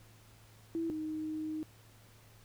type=tone pair in turn; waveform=sine; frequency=329.6 / 311.1 Hz; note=E4 / D#4; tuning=0 / 0 cents; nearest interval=minor second; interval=100 cents; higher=first; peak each=-32 / -35 dBFS; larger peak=first; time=0.75-0.9 / 0.9-1.63 s; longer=second; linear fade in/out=0 ms; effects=added 109 Hz sine -59 dBFS peak until 2.44 s + pink hiss -62 dBFS RMS until 2.44 s